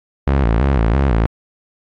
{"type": "tone with vibrato", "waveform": "sawtooth", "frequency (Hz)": 62, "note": "B1", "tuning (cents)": 7, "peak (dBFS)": -8, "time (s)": [0.27, 1.26], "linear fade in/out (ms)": 0, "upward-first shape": "square", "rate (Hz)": 3, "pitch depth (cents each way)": 180, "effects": ["low-pass 2000 Hz 12 dB/octave", "AAC 64 kbps"]}